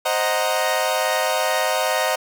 sawtooth chord, C half-diminished seventh, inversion none, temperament equal, 523.3 / 622.3 / 740 / 932.3 Hz, C5 / Eb5 / Gb5 / Bb5, 0 / 0 / 0 / 0 cents, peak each -21 / -19 / -21 / -22 dBFS, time 0.05-2.16 s, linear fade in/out 10 ms, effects none

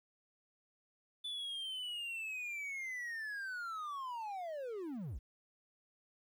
triangle linear sweep, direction down, 3500 to 39.69 Hz, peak -38 dBFS, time 1.24-5.19 s, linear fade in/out 10 ms, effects 12-bit

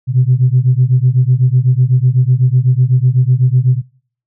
sine beating tone pair, 123.47 / 131.47 Hz, B2 / C3, 0 / +9 cents, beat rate 8 Hz, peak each -10 dBFS, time 0.07-3.82 s, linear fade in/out 50 ms, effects noise-tail reverb RT60 0.5 s tail -24 dB re dry + tanh soft clip ceiling -1 dBFS

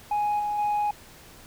sine tone with level steps, 832 Hz, G#5, 3 cents sharp, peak -20 / -24 / -20 dBFS, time 0.11-0.91 s, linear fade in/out 5 ms, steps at 0.39 / 0.58 s, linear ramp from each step 10 ms, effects tanh soft clip ceiling -21 dBFS + pink hiss -49 dBFS RMS until 1.46 s

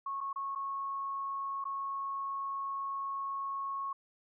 sine tone with dropouts, 1098 Hz, C#6, 17 cents flat, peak -34 dBFS, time 0.06-3.93 s, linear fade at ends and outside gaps 5 ms, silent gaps 0.206-0.21 / 0.33-0.359 / 0.551-0.557 / 1.642-1.652 s, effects none

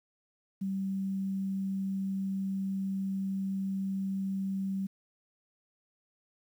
sine tone with quantisation, 193.3 Hz, G3, 24 cents flat, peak -30 dBFS, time 0.61-4.87 s, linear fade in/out 10 ms, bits 10, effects none

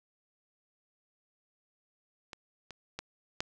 clicks, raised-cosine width 0.2 ms, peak -25 / -27 / -20 / -14 dBFS, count 4, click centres 2.332 / 2.707 / 2.99 / 3.405 s, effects none

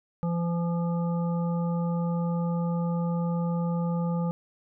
harmonic tone with a mistuned harmonic, 170.5 Hz, F3, 41 cents flat, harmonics 1 / 3 / 5 / 7, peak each -25 / -35 / -39 / -42 dBFS, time 0.23-4.31 s, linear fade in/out 0 ms, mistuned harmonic 7, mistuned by +25 cents, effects none

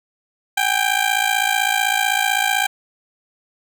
15% pulse ring-modulated tone, 790 Hz, G5, 13 cents sharp, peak -7 dBFS, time 0.57-2.67 s, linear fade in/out 5 ms, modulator 27.9 Hz, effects none

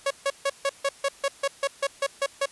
sawtooth tone bursts, 554.4 Hz, C#5, in tune, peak -18 dBFS, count 13, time 0.06-2.458 s, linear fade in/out 5 ms, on 46 ms, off 150 ms, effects white hiss -50 dBFS RMS until 2.51 s + resampled to 24000 Hz

